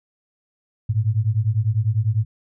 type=beating tone pair; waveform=sine; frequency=103.83 / 113.83 Hz; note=G#2 / A#2; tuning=0 / -41 cents; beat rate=10 Hz; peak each=-20 dBFS; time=0.89-2.25 s; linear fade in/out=10 ms; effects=none